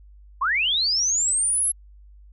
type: linear sweep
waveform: sine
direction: up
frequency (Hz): 972 to 11175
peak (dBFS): -19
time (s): 0.41-1.72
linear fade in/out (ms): 10
effects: added 50 Hz sine -45 dBFS peak until 2.32 s